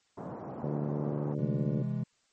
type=band-pass noise; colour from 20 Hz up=pink; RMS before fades=-41 dBFS; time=0.17-1.35 s; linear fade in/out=10 ms; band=130 to 1000 Hz; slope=24 dB/octave
type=harmonic tone; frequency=73.42 Hz; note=D2; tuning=in tune; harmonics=2 / 3 / 4 / 5 / 6 / 7 / 8; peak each=-33 / -37 / -39 / -41 / -43 / -44 / -45 dBFS; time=0.63-1.83 s; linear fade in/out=10 ms
type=chord; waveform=triangle; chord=C augmented; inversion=none; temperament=equal; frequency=130.81 / 164.81 / 207.7 Hz; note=C3 / E3 / G#3; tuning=0 / 0 / 0 cents; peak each=-31 / -34 / -33 dBFS; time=1.38-2.04 s; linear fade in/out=10 ms
effects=white hiss -71 dBFS RMS until 2.32 s + MP3 32 kbps